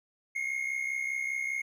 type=tone pair together; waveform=triangle; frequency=2140 / 2205 Hz; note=C7 / C#7; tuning=+38 / -10 cents; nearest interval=minor second; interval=52 cents; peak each=-30 / -34 dBFS; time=0.35-1.62 s; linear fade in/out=10 ms; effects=none